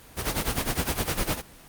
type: noise with tremolo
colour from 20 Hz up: pink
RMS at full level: -24 dBFS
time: 0.16-1.42 s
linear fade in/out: 50 ms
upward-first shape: sine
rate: 9.8 Hz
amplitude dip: 80%
effects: pink hiss -49 dBFS RMS until 1.68 s + Opus 24 kbps